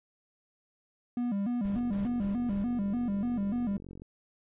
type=tone with vibrato; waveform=triangle; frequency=220 Hz; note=A3; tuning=in tune; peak=-26 dBFS; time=1.17-3.77 s; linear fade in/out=2 ms; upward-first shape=square; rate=3.4 Hz; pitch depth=170 cents each way
type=noise bursts; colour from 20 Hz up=brown; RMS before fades=-43 dBFS; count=4; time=1.64-2.64 s; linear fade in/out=10 ms; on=160 ms; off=120 ms
type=click train; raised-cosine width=3 ms; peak=-33 dBFS; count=107; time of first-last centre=1.7-4.019 s; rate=45.7 Hz
effects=resampled to 8000 Hz